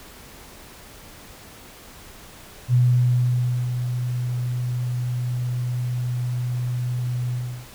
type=tone with ADSR envelope; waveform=sine; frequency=123.47 Hz; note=B2; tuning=in tune; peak=-13 dBFS; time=2.68-7.69 s; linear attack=57 ms; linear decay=950 ms; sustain=-9 dB; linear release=360 ms; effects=pink hiss -44 dBFS RMS until 7.74 s